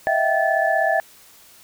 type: tone cluster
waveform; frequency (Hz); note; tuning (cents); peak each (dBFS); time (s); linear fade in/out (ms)
sine; 638 / 674 / 772 / 1735; D#5 / E5 / G5 / A6; +43 / +38 / -27 / -25; -22; 0.07-1; 0
effects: white hiss -49 dBFS RMS until 1.63 s